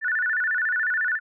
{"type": "tone with vibrato", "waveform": "sine", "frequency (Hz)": 1615, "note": "G#6", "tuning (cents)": -49, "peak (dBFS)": -21, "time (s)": [0.01, 1.2], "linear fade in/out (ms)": 50, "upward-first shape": "square", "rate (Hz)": 14, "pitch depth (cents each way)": 160, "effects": []}